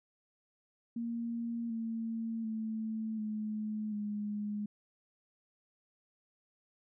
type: tone with pitch steps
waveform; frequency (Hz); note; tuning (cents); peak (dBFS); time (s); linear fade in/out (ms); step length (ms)
sine; 233.1 / 226.6 / 220.3 / 214.1 / 208.1; A#3 / A#3 / A3 / A3 / G#3; 0 / -49 / +2 / -47 / +4; -34; 0.96-4.66; 5; 740
effects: none